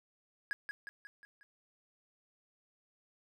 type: tone with echo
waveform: triangle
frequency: 1661.2 Hz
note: G#6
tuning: in tune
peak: -31 dBFS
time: 0.51-0.53 s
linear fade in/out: 0 ms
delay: 180 ms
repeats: 5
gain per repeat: -5 dB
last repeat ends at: 1.43 s
effects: none